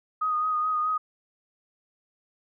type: tone with vibrato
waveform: sine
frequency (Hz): 1244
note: D#6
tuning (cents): -1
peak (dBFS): -23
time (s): 0.21-0.98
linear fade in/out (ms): 10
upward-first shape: sine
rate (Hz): 4.7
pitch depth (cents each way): 25
effects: none